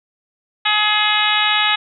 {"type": "harmonic tone", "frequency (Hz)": 422, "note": "G#4", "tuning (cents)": 28, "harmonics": [2, 3, 4, 5, 6, 7, 8, 9], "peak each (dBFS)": [-22, -22, -22, -22, -22, -22, -22, -22], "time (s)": [0.65, 1.76], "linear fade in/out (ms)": 10, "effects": []}